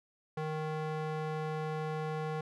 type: tone with band-pass filter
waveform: square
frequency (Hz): 155.56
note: D#3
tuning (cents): 0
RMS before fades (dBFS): -36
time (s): 0.37-2.41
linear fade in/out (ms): 5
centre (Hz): 670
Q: 0.64
effects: none